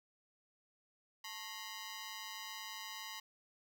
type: ring-modulated tone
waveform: 10% pulse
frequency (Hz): 987.8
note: B5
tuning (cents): 0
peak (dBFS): -33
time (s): 1.24-3.2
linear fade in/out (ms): 5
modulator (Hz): 101
effects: none